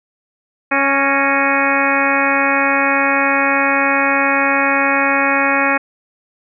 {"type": "harmonic tone with a mistuned harmonic", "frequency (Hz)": 276.7, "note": "C#4", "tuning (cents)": -3, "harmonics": [1, 2, 3, 4, 5, 6, 7, 8, 9], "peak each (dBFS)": [-21, -21, -21, -21, -21, -21, -21, -21, -21], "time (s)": [0.71, 5.78], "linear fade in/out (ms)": 10, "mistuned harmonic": 7, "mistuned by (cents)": -59, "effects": []}